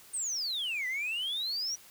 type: exponential two-way sweep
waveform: sine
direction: down then up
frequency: 8870 to 1962 to 5890 Hz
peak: -29 dBFS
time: 0.13-1.76 s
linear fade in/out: 20 ms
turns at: 0.87 s
effects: tanh soft clip ceiling -29 dBFS + white hiss -55 dBFS RMS until 1.9 s